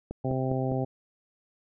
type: click train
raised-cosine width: 2 ms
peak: -21 dBFS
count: 4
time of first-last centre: 0.11-0.719 s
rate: 4.93 Hz
type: harmonic tone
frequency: 130.81 Hz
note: C3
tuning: in tune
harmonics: 1 / 2 / 3 / 4 / 5 / 6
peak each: -29 / -32 / -34 / -35 / -36 / -37 dBFS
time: 0.24-0.85 s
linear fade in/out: 10 ms
effects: none